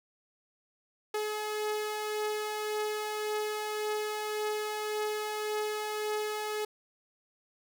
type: beating tone pair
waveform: sawtooth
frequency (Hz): 423.3 / 425.1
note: G#4 / G#4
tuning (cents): +33 / +40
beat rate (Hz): 1.8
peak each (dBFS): -37 / -28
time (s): 1.14-6.65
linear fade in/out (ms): 5
effects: none